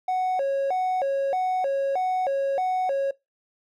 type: tone with vibrato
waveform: triangle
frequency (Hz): 638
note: D#5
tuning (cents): +43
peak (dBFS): -19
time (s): 0.08-3.11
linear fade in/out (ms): 5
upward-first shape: square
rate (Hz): 1.6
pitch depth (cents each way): 260
effects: noise-tail reverb RT60 0.2 s tail -23 dB re dry + tanh soft clip ceiling -16 dBFS